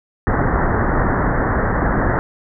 pink low-pass noise, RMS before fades -17 dBFS, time 0.27-2.19 s, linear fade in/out 0 ms, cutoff 1900 Hz, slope 96 dB/octave, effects none

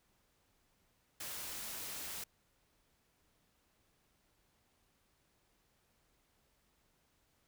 white noise, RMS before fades -44 dBFS, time 1.2-2.24 s, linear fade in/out 5 ms, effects pink hiss -75 dBFS RMS until 7.47 s

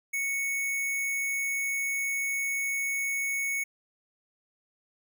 sine tone with sample-and-hold, 2217 Hz, C#7, in tune, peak -27 dBFS, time 0.13-3.64 s, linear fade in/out 10 ms, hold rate 8820 Hz, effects none

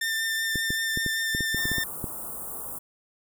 sawtooth tone with vibrato, 1795 Hz, A6, 34 cents sharp, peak -22 dBFS, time 0.01-1.84 s, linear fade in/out 5 ms, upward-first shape triangle, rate 5.2 Hz, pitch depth 14 cents each way
clicks, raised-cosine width 3 ms, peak -18 dBFS, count 11, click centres 0.557 / 0.705 / 0.974 / 1.063 / 1.349 / 1.407 / 1.546 / 1.655 / 1.716 / 1.783 / 2.042 s
white band-stop noise, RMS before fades -36 dBFS, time 1.56-2.79 s, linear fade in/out 10 ms, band 1300 to 8400 Hz, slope 48 dB/octave
effects none

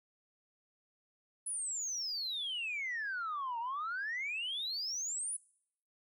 sine exponential two-way sweep, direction down then up, 10260 to 906 to 10260 Hz, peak -34 dBFS, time 1.46-5.37 s, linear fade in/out 10 ms, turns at 3.59 s, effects noise-tail reverb RT60 0.7 s tail -24 dB re dry + tanh soft clip ceiling -32 dBFS

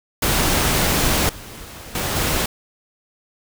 pink noise with level steps, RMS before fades -18 / -37 / -23 / -20 dBFS, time 0.22-2.46 s, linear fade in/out 5 ms, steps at 1.29 / 1.95 / 2.16 s, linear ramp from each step 2 ms, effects none

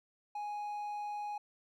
triangle tone, 830.6 Hz, G#5, in tune, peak -35 dBFS, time 0.35-1.38 s, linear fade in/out 5 ms, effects none

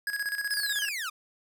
square tone with tremolo, 1661.2 Hz, G#6, in tune, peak -28 dBFS, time 0.07-0.89 s, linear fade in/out 2 ms, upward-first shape square, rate 16 Hz, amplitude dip 65%
sawtooth linear sweep, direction down, 5220 to 1173 Hz, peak -28 dBFS, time 0.5-1.1 s, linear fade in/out 10 ms
effects none

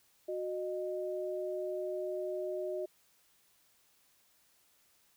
sine tone pair together, 367.5 / 615 Hz, F#4 / D#5, -12 / -20 cents, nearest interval major sixth, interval 892 cents, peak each -37 / -37 dBFS, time 0.28-2.86 s, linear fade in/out 10 ms, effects white hiss -69 dBFS RMS until 5.16 s

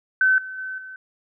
sine tone with level steps, 1526 Hz, G6, 47 cents flat, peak -14 / -31 / -28 / -35 dBFS, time 0.21-0.96 s, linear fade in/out 2 ms, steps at 0.38 / 0.58 / 0.78 s, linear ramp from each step 2 ms, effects none

